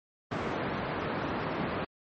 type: band-pass noise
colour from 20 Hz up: pink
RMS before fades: -33 dBFS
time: 0.31-1.85 s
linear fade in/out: 10 ms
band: 140 to 1700 Hz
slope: 12 dB/octave
effects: MP3 32 kbps